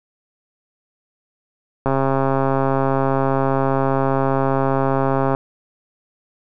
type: click train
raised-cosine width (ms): 1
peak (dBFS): -5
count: 472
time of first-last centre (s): 1.86-5.349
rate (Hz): 135
effects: none